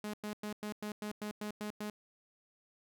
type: tone bursts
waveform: sawtooth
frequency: 210 Hz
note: G#3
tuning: 19 cents sharp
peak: -34 dBFS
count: 10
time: 0.04-1.9 s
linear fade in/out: 2 ms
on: 96 ms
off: 100 ms
effects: none